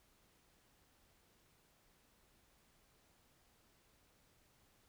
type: silence
effects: pink hiss -72 dBFS RMS until 4.88 s